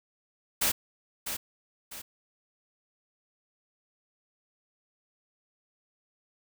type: noise with echo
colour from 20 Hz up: white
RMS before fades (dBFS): -26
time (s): 0.61-0.72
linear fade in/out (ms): 10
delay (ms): 650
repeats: 2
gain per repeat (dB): -8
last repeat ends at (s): 2.02
effects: none